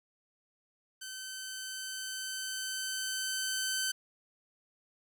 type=tone with level ramp; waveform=10% pulse; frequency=1534 Hz; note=G6; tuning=38 cents flat; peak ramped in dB=-33 to -22 dBFS; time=1.01-3.92 s; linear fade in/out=10 ms; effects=none